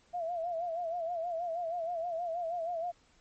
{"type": "tone with vibrato", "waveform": "sine", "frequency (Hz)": 680, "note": "F5", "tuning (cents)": -46, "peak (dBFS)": -32, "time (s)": [0.13, 2.92], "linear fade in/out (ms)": 20, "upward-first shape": "sine", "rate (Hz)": 6.3, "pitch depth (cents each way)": 88, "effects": ["pink hiss -66 dBFS RMS until 3.2 s", "MP3 32 kbps"]}